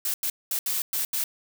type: noise bursts at uneven times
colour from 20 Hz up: blue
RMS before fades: -27 dBFS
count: 6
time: 0.05-0.14 / 0.23-0.3 / 0.51-0.59 / 0.66-0.82 / 0.93-1.05 / 1.13-1.24 s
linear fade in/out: 2 ms
effects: none